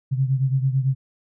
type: beating tone pair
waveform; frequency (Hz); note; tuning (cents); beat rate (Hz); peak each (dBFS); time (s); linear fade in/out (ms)
sine; 131.3 / 140.3; C3 / C#3; +6 / +21; 9; -19 / -24; 0.11-0.95; 20
effects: none